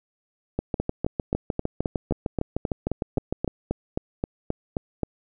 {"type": "two click trains", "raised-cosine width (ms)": 2, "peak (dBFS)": [-11, -11], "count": [17, 20], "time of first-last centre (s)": [[0.8, 5.033], [0.59, 3.478]], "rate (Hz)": [3.78, 6.58], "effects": []}